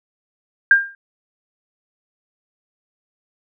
sine tone with exponential decay, 1600 Hz, G6, 35 cents sharp, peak -4 dBFS, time 0.71-0.95 s, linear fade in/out 2 ms, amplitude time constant 51 ms, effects none

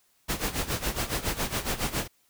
pink noise with tremolo, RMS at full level -27 dBFS, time 0.28-2.08 s, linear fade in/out 20 ms, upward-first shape sine, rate 7.2 Hz, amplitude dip 80%, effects white hiss -67 dBFS RMS until 2.29 s

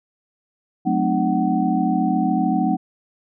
sine tone cluster, 183.3 / 216.7 / 256.4 / 304.2 / 750 Hz, F#3 / A3 / C4 / D#4 / F#5, -16 / -26 / -35 / -39 / +23 cents, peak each -23 dBFS, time 0.85-2.77 s, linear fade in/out 20 ms, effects none

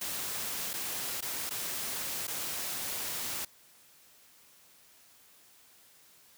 white noise with dropouts, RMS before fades -36 dBFS, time 0.01-3.45 s, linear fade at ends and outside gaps 5 ms, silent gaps 0.733-0.737 / 1.208-1.223 / 1.495-1.507 / 2.271-2.278 s, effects white hiss -60 dBFS RMS until 6.37 s + high-pass 60 Hz 12 dB/octave

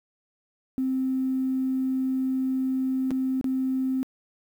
triangle tone with dropouts, 261.6 Hz, C4, in tune, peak -19 dBFS, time 0.78-4.03 s, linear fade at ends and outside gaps 0 ms, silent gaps 3.107-3.114 / 3.412-3.443 s, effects tanh soft clip ceiling -21 dBFS + 9-bit

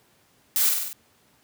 blue noise with echo, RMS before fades -22 dBFS, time 0.56-0.69 s, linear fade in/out 0 ms, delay 48 ms, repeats 5, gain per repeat -3 dB, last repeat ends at 0.93 s, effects pink hiss -61 dBFS RMS until 1.43 s + high-pass 100 Hz 12 dB/octave

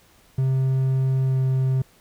triangle tone with pitch glide, 132.2 to 131.36 Hz, C3 to C3, +18 to +7 cents, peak -16 dBFS, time 0.38-1.82 s, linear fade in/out 5 ms, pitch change -11 cents, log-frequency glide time 1.24-1.38 s, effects pink hiss -56 dBFS RMS until 2 s

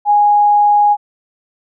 sine tone, 827 Hz, G#5, 8 cents flat, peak -7 dBFS, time 0.05-0.97 s, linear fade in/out 50 ms, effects none

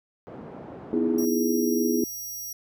pink band-pass noise, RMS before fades -41 dBFS, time 0.27-1.25 s, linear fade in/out 0 ms, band 180 to 670 Hz, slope 12 dB/octave
sine chord, E major seventh, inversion second, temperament equal with one note detuned, 246.9 / 311.1 / 333.7 / 415.3 Hz, B3 / D#4 / E4 / G#4, 0 / 0 / +21 / 0 cents, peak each -25 / -29 / -26 / -27 dBFS, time 0.93-2.04 s, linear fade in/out 2 ms
20% pulse tone, 5700 Hz, F8, 34 cents sharp, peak -28 dBFS, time 1.18-2.53 s, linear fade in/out 5 ms
effects none

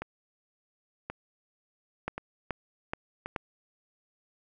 two click trains, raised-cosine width 0.5 ms, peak -20 / -16 dBFS, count 4 / 4, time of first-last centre 0.02-3.26 / 2.08-3.362 s, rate 0.926 / 2.34 Hz, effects none

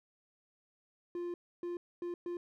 triangle tone bursts at uneven times, 349.2 Hz, F4, in tune, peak -34 dBFS, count 4, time 1.15-1.34 / 1.63-1.77 / 2.02-2.14 / 2.26-2.37 s, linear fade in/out 2 ms, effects none

